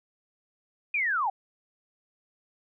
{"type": "linear sweep", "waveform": "sine", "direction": "down", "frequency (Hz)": [2485, 729], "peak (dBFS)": -24, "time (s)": [0.94, 1.3], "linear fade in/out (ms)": 5, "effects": []}